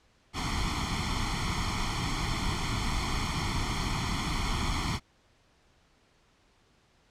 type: noise with comb filter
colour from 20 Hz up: pink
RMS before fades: -30 dBFS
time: 0.33-5 s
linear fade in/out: 50 ms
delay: 0.92 ms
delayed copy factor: +1
effects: pink hiss -65 dBFS RMS until 7.1 s + low-pass 6000 Hz 12 dB/octave